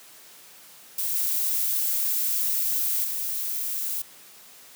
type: noise with level steps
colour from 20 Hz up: violet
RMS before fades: -27 / -25 / -29 dBFS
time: 0.98-4.02 s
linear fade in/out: 5 ms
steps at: 1.14 / 3.03 s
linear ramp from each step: 20 ms
effects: white hiss -49 dBFS RMS until 4.75 s + high-pass 150 Hz 12 dB/octave